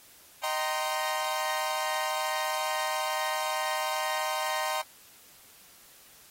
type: chord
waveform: sawtooth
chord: C minor seventh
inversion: first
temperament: equal with one note detuned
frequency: 622.3 / 771.9 / 932.3 / 1046.5 Hz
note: Eb5 / G5 / Bb5 / C6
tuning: 0 / -27 / 0 / 0 cents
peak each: -30 dBFS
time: 0.43-4.82 s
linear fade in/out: 10 ms
effects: white hiss -55 dBFS RMS until 6.3 s + AAC 48 kbps